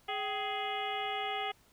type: harmonic tone with a mistuned harmonic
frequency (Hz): 417.2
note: G#4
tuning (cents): +8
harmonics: 1 / 2 / 3 / 4 / 5 / 6 / 7 / 8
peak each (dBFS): -42 / -36 / -42 / -48 / -41 / -47 / -42 / -45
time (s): 0.08-1.52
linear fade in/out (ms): 10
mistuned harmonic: 2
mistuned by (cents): -120
effects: pink hiss -65 dBFS RMS until 1.72 s